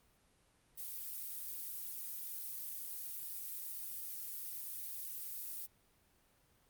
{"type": "noise", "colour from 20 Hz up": "violet", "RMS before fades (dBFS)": -44, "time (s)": [0.77, 5.67], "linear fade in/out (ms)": 20, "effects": ["pink hiss -71 dBFS RMS until 6.69 s", "Opus 32 kbps"]}